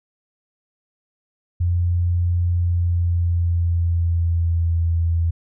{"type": "tone with pitch glide", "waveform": "sine", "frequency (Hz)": [87.4, 83.69], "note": ["F2", "E2"], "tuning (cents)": [2, 27], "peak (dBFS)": -16, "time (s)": [1.6, 5.31], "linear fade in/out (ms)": 10, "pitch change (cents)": -75, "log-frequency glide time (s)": [2.49, 4.8], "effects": []}